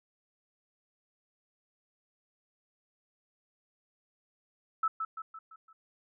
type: tone with echo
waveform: sine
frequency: 1310 Hz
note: E6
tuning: 11 cents flat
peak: -25 dBFS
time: 4.83-4.88 s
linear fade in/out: 5 ms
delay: 170 ms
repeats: 5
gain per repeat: -6 dB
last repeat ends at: 5.73 s
effects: none